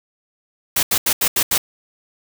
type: noise bursts at uneven times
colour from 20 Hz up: white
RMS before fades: -17 dBFS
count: 6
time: 0.76-0.83 / 0.91-0.98 / 1.06-1.13 / 1.21-1.28 / 1.36-1.43 / 1.51-1.58 s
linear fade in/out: 5 ms
effects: none